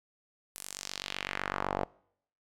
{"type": "tone with band-pass filter sweep", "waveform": "sawtooth", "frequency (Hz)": 47.94, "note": "G1", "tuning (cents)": -38, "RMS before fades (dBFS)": -37, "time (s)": [0.55, 1.85], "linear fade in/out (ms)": 10, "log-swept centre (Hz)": [11000, 670], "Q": 1.7, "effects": ["noise-tail reverb RT60 0.7 s tail -25 dB re dry"]}